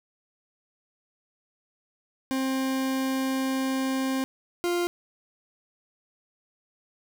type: tone pair in turn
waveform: 40% pulse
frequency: 264.7 / 349.5 Hz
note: C4 / F4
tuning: +20 / +1 cents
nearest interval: perfect fourth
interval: 481 cents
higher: second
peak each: -24 / -23 dBFS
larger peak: second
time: 2.31-4.24 / 4.64-4.87 s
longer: first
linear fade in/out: 0 ms
effects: none